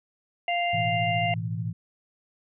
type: harmonic tone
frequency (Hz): 697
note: F5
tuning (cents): -4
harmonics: 1 / 3 / 4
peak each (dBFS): -25 / -30 / -31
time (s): 0.48-1.34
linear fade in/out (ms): 2
type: chord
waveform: sine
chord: A suspended second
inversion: none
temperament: just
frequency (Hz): 110 / 123.75 / 165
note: A2 / B2 / E3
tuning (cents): 0 / +4 / +2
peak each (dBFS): -30 / -35 / -32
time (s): 0.73-1.73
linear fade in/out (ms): 10
effects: none